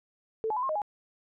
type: tone with pitch steps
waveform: sine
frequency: 443 / 857 / 999 / 1068 / 621 / 829 Hz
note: A4 / A5 / B5 / C6 / D#5 / G#5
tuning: +12 / -46 / +20 / +35 / -3 / -3 cents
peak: -27 dBFS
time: 0.44-0.818 s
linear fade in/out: 0 ms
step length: 63 ms
effects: none